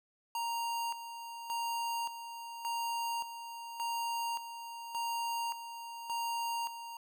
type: tone with tremolo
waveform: square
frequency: 932.3 Hz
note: A#5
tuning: in tune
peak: -34 dBFS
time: 0.35-6.97 s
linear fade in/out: 2 ms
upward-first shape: square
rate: 0.87 Hz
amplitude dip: 65%
effects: none